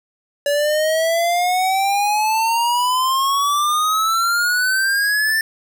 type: exponential sweep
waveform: square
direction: up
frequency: 570 to 1789 Hz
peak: -16 dBFS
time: 0.46-5.41 s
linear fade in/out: 2 ms
effects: none